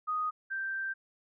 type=tone pair in turn; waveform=sine; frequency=1244.5 / 1568 Hz; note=D#6 / G6; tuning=0 / 0 cents; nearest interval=major third; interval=400 cents; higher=second; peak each=-29 / -32 dBFS; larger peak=first; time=0.07-0.31 / 0.5-0.94 s; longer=second; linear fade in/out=20 ms; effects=none